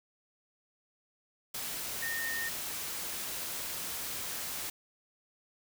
sine tone in noise, 1835 Hz, A#6, 28 cents flat, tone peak -34 dBFS, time 2.02-2.49 s, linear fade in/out 5 ms, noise white, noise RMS -38 dBFS, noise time 1.54-4.7 s, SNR +1 dB, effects none

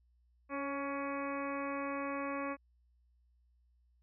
harmonic tone with a mistuned harmonic, 279.9 Hz, C#4, 17 cents sharp, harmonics 1 / 2 / 3 / 4 / 5 / 6 / 7 / 8 / 9, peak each -40 / -41 / -49 / -41 / -51 / -49 / -52 / -49 / -50 dBFS, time 0.49-2.57 s, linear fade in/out 50 ms, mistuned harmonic 2, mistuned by -20 cents, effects added 60 Hz sine -67 dBFS peak until 4.02 s

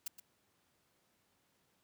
blue noise with echo, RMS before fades -39 dBFS, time 0.06-0.08 s, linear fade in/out 5 ms, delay 120 ms, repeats 1, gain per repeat -12 dB, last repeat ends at 0.2 s, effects pink hiss -75 dBFS RMS until 1.83 s + high-pass 100 Hz 12 dB/octave

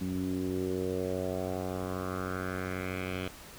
10% pulse tone with low-pass filter sweep, 92.5 Hz, F#2, in tune, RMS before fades -34 dBFS, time 0.01-3.28 s, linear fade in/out 5 ms, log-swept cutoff 230 to 3000 Hz, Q 3.1, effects pink hiss -49 dBFS RMS until 3.58 s

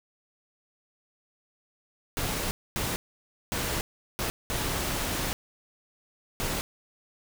pink noise bursts at uneven times, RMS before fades -30 dBFS, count 6, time 2.17-2.51 / 2.76-2.96 / 3.52-3.81 / 4.19-4.3 / 4.5-5.33 / 6.4-6.61 s, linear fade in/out 0 ms, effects none

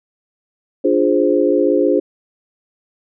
sine chord, D half-diminished seventh, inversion none, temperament equal, 293.7 / 349.2 / 415.3 / 523.3 Hz, D4 / F4 / Ab4 / C5, 0 / 0 / 0 / 0 cents, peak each -17 dBFS, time 0.84-2 s, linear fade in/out 10 ms, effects none

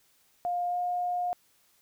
sine tone with pitch glide, 707 to 713.2 Hz, F5 to F5, +21 to +36 cents, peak -27 dBFS, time 0.45-1.33 s, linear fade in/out 0 ms, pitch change +15 cents, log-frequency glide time 0.68-0.77 s, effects white hiss -66 dBFS RMS until 1.81 s

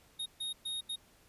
square tone bursts at uneven times, 3729 Hz, A#7, in tune, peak -36 dBFS, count 4, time 0.19-0.26 / 0.4-0.53 / 0.65-0.81 / 0.89-0.96 s, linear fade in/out 10 ms, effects pink hiss -64 dBFS RMS until 1.28 s + resampled to 32000 Hz

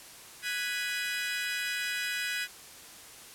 30% pulse chord, G# minor seventh, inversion third, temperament equal, 1480 / 1661.2 / 1975.5 / 2489 Hz, F#6 / G#6 / B6 / D#7, 0 / 0 / 0 / 0 cents, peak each -34 dBFS, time 0.42-2.48 s, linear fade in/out 50 ms, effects white hiss -49 dBFS RMS until 3.34 s + low-pass 12000 Hz 12 dB/octave

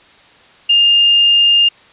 sine tone, 2815 Hz, F7, 13 cents sharp, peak -7 dBFS, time 0.69-1.69 s, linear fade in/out 10 ms, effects white hiss -45 dBFS RMS until 1.92 s + resampled to 8000 Hz

